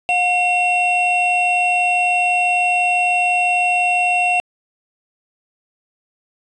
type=tone pair together; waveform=triangle; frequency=719.7 / 2726 Hz; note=F#5 / F7; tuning=-48 / -43 cents; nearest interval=octave + major seventh; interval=2305 cents; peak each=-15 dBFS; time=0.09-4.4 s; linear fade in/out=0 ms; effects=resampled to 24000 Hz

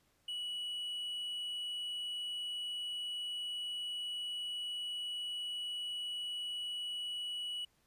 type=tone; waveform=triangle; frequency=2938 Hz; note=F#7; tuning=13 cents flat; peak=-36 dBFS; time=0.28-7.65 s; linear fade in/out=5 ms; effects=pink hiss -73 dBFS RMS until 7.86 s + resampled to 32000 Hz

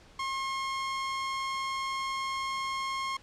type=tone; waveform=sawtooth; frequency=1074 Hz; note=C6; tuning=45 cents sharp; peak=-27 dBFS; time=0.19-3.17 s; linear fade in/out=5 ms; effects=pink hiss -56 dBFS RMS until 3.22 s + low-pass 6000 Hz 12 dB/octave

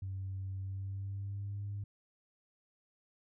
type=tone with pitch glide; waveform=sine; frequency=95.7 to 101.39 Hz; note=G2 to G#2; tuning=-41 to -41 cents; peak=-36 dBFS; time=0.02-1.84 s; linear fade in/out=5 ms; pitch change=+100 cents; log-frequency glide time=0.59-1.63 s; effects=tanh soft clip ceiling -33 dBFS

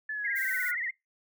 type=exponential sweep; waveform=sine; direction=down; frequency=1742 to 1433 Hz; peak=-31 dBFS; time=0.09-0.75 s; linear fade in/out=5 ms
type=tone with vibrato; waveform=sine; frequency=1975.5 Hz; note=B6; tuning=in tune; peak=-30 dBFS; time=0.24-0.91 s; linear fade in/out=10 ms; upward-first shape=triangle; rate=17 Hz; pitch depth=140 cents each way
type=noise; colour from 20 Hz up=violet; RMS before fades=-41 dBFS; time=0.35-0.72 s; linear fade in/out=20 ms
effects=noise-tail reverb RT60 0.2 s tail -25 dB re dry

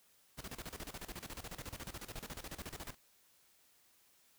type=noise with tremolo; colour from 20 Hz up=pink; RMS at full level=-45 dBFS; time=0.37-2.95 s; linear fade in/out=20 ms; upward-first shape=square; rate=14 Hz; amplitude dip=80%; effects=white hiss -69 dBFS RMS until 4.38 s

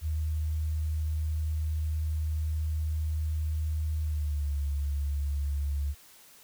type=tone with pitch glide; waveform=sine; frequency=77.7 to 71.25 Hz; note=D#2 to C#2; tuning=-2 to +48 cents; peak=-27 dBFS; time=0.01-5.95 s; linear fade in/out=50 ms; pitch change=-150 cents; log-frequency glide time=4.01-4.53 s; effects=white hiss -55 dBFS RMS until 6.43 s

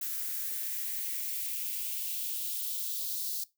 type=noise with high-pass filter sweep; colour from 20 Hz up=violet; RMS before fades=-35 dBFS; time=0.01-3.44 s; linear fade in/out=5 ms; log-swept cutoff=1400 to 4300 Hz; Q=2.7; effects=noise-tail reverb RT60 0.2 s tail -19 dB re dry

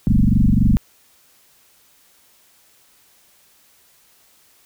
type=tone with frequency modulation; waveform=sine; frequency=116.54 Hz; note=A#2; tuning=in tune; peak=-11 dBFS; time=0.07-0.77 s; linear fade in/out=0 ms; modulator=23.7 Hz; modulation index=5.1; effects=white hiss -55 dBFS RMS until 4.65 s

